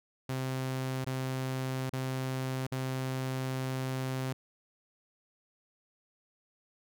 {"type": "tone with dropouts", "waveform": "sawtooth", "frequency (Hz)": 130.81, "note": "C3", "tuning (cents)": 0, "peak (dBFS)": -28, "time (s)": [0.29, 4.33], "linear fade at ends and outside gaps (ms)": 5, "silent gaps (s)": [[1.045, 1.065], [1.896, 1.93], [2.668, 2.718]], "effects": []}